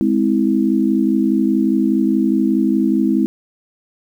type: chord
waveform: sine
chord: Ab augmented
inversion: none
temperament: just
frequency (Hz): 207.7 / 259.6 / 324.5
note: Ab3 / C4 / E4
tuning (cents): 0 / -13 / -27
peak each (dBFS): -17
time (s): 0.01-3.26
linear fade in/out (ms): 0
effects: 8-bit